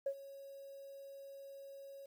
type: tone with ADSR envelope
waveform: sine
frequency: 551 Hz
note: C#5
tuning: 11 cents flat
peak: -31 dBFS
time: 0.06-2.06 s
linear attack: 6 ms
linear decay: 71 ms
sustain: -18 dB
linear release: 5 ms
effects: tanh soft clip ceiling -29 dBFS + 11-bit